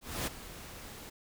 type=noise with ADSR envelope; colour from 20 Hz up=pink; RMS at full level=-33 dBFS; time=0.01-1.1 s; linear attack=260 ms; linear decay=15 ms; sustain=-14 dB; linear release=11 ms; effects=none